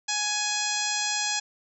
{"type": "harmonic tone", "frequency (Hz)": 836, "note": "G#5", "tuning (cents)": 11, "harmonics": [1, 2, 3, 4, 5, 6, 7, 8, 9], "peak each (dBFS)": [-34, -34, -34, -34, -34, -34, -34, -34, -34], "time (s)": [0.08, 1.4], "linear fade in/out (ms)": 10, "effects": []}